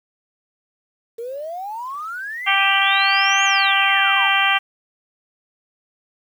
sine exponential two-way sweep, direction up then down, 450.8 to 6740 to 813 Hz, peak -26 dBFS, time 1.18-4.29 s, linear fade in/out 10 ms, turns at 3.44 s
harmonic tone, 392.3 Hz, G4, 1 cent sharp, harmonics 2 / 3 / 4 / 5 / 6 / 7 / 8, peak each -22 / -22 / -22 / -22 / -22 / -22 / -22 dBFS, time 2.46-4.59 s, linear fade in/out 20 ms
effects 8-bit

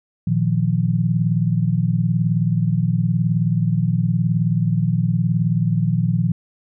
sine chord, Bb suspended fourth, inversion none, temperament equal, 116.54 / 155.56 / 174.61 Hz, Bb2 / Eb3 / F3, 0 / 0 / 0 cents, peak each -20 dBFS, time 0.27-6.32 s, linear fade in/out 5 ms, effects none

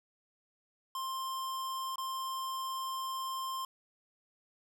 square tone with dropouts, 1053 Hz, C6, 11 cents sharp, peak -36 dBFS, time 0.95-3.65 s, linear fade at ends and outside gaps 2 ms, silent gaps 1.958-1.981 s, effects none

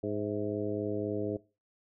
harmonic tone with a mistuned harmonic, 103.83 Hz, G#2, in tune, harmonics 1 / 2 / 3 / 4 / 5 / 6, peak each -40 / -40 / -36 / -35 / -39 / -42 dBFS, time 0.03-1.37 s, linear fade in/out 5 ms, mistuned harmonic 6, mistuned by +66 cents, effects noise-tail reverb RT60 0.3 s tail -20 dB re dry

